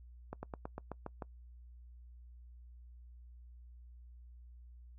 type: slowing click train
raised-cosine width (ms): 1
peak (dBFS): -27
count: 8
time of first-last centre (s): 0.33-1.222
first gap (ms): 100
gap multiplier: 1.08
effects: noise-tail reverb RT60 0.1 s tail -24 dB re dry + added 60 Hz sine -52 dBFS peak until 4.98 s